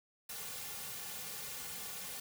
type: noise with comb filter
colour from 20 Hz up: white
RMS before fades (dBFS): -44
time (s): 0.29-2.2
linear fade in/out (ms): 5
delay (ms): 3.1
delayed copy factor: -1
effects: none